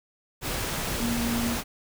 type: tone in noise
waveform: sine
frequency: 235.3 Hz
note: A#3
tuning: 16 cents sharp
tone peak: -26 dBFS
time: 0.98-1.58 s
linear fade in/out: 50 ms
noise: pink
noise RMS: -30 dBFS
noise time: 0.41-1.64 s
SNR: +1 dB
effects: none